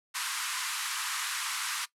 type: band-pass noise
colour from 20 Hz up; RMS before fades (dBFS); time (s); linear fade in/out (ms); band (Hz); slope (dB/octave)
pink; -34; 0.14-1.86; 20; 1000 to 12000; 48
effects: noise-tail reverb RT60 0.1 s tail -18 dB re dry